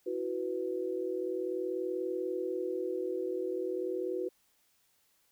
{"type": "chord", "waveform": "sine", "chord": "E suspended second", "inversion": "none", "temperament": "equal", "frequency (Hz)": [329.6, 370, 493.9], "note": ["E4", "F#4", "B4"], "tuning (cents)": [0, 0, 0], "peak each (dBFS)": [-39, -34, -37], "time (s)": [0.06, 4.29], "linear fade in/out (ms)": 10, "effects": ["white hiss -71 dBFS RMS until 5.31 s"]}